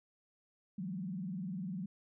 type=tone with vibrato; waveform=sine; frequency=185 Hz; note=F#3; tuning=in tune; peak=-37 dBFS; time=0.78-1.86 s; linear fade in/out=5 ms; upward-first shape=sine; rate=20 Hz; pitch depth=230 cents each way; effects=none